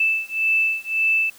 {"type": "beating tone pair", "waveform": "sine", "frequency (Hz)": [2637, 2638.8], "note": ["E7", "E7"], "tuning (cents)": [0, 1], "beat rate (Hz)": 1.8, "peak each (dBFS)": [-21, -21], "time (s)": [0, 1.3], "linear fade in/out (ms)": 5, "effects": ["white hiss -48 dBFS RMS until 1.38 s"]}